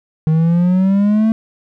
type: exponential sweep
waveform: triangle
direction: up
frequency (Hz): 155.56 to 224.9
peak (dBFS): -8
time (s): 0.27-1.32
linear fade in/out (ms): 0
effects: none